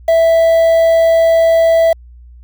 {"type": "tone with quantisation", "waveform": "triangle", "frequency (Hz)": 659, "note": "E5", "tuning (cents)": -1, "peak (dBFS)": -5, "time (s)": [0.08, 1.93], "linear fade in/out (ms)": 5, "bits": 5, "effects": ["added 60 Hz sine -35 dBFS peak until 2.43 s"]}